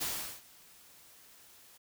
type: noise with ADSR envelope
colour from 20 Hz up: white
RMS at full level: -34 dBFS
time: 0-1.78 s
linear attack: 18 ms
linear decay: 390 ms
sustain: -24 dB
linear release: 14 ms
effects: none